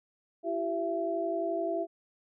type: tone cluster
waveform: sine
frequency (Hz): 336.1 / 387.6 / 670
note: E4 / G4 / E5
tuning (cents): +34 / -20 / +28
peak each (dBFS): -34 / -35 / -31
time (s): 0.43-1.87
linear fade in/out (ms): 50
effects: none